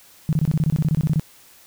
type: tone bursts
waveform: sine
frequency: 155.56 Hz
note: D#3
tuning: in tune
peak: -15 dBFS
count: 15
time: 0.29-1.196 s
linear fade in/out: 0 ms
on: 38 ms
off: 24 ms
effects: white hiss -50 dBFS RMS until 1.66 s